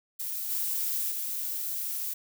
violet noise with level steps, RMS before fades -34 / -30 / -33 dBFS, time 0.19-2.14 s, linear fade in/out 10 ms, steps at 0.49 / 1.1 s, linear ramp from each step 20 ms, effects none

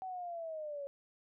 sine linear sweep, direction down, 761 to 553 Hz, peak -39 dBFS, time 0.02-0.87 s, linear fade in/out 0 ms, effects none

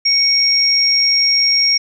sine tone pair together, 2227 / 5575 Hz, C#7 / F8, +7 / -4 cents, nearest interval octave + major third, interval 1589 cents, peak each -20 / -11 dBFS, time 0.05-1.78 s, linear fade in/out 10 ms, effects none

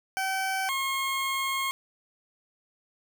20% pulse tone pair in turn, 767 / 1078.5 Hz, G5 / C#6, -38 / -48 cents, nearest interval tritone, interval 590 cents, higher second, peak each -22 dBFS, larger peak neither, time 0.17-0.69 / 0.69-1.71 s, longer second, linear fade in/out 0 ms, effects none

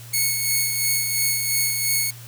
5% pulse tone with tremolo, 2203 Hz, C#7, 11 cents flat, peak -8 dBFS, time 0.13-2.11 s, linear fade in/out 10 ms, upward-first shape sine, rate 2.9 Hz, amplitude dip 40%, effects added 118 Hz sine -39 dBFS peak until 2.27 s + white hiss -44 dBFS RMS until 2.27 s

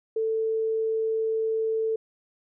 sine tone, 443.8 Hz, A4, 15 cents sharp, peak -23 dBFS, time 0.16-1.96 s, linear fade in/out 5 ms, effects none

